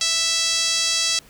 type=tone with band-pass filter; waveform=5% pulse; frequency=659.3 Hz; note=E5; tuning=in tune; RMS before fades=-21 dBFS; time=0.01-1.19 s; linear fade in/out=2 ms; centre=5000 Hz; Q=1.1; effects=pink hiss -50 dBFS RMS until 1.29 s